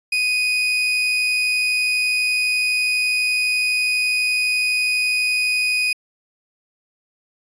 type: tone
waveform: 35% pulse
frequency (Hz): 2489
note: D#7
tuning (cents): 0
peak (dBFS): -15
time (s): 0.12-5.93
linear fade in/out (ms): 5
effects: resampled to 22050 Hz